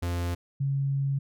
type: tone pair in turn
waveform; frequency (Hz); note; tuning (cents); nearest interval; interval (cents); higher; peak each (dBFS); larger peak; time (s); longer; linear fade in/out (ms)
45% pulse / sine; 87 / 138.1; F2 / C#3; -6 / -6; minor sixth; 800; second; -27 / -24; second; 0.02-0.35 / 0.6-1.19; second; 10
effects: none